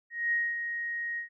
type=tone with ADSR envelope; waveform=sine; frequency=1877 Hz; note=A#6; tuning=11 cents sharp; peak=-24 dBFS; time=0.1-1.29 s; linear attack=220 ms; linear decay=230 ms; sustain=-7 dB; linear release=110 ms; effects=none